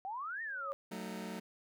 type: exponential two-way sweep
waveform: sine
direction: up then down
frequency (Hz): 742 to 1872 to 1180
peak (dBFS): -38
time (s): 0.05-0.72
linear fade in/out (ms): 0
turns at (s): 0.42
type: tone with exponential growth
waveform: sine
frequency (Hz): 553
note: C#5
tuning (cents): -4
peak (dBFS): -36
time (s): 0.44-0.73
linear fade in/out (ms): 0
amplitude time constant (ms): 62
type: chord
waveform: sawtooth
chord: D# diminished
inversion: first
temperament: just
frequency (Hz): 186.68 / 224 / 311.1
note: F#3 / A3 / D#4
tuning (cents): +16 / +31 / 0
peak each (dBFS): -40 / -40 / -46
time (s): 0.91-1.4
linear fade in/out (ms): 10
effects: none